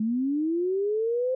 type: linear sweep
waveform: sine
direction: up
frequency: 211.2 to 522 Hz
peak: -23 dBFS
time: 0-1.35 s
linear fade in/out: 5 ms
effects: none